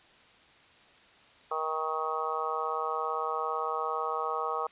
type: harmonic tone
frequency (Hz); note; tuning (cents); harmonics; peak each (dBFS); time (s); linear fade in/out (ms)
157.8; D#3; +25; 3 / 4 / 5 / 6 / 7 / 8; -36 / -40 / -36 / -40 / -34 / -35; 1.51-4.67; 5
effects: white hiss -58 dBFS RMS until 4.71 s + resampled to 8000 Hz